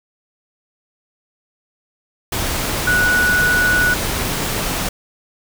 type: tone in noise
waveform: sine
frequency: 1471 Hz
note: F#6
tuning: 11 cents flat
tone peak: -13 dBFS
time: 2.87-3.94 s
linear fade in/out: 5 ms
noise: pink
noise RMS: -21 dBFS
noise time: 2.32-4.89 s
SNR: +5 dB
effects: none